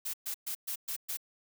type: noise bursts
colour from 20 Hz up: blue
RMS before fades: -36 dBFS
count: 6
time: 0.05-1.172 s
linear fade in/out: 10 ms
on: 87 ms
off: 120 ms
effects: none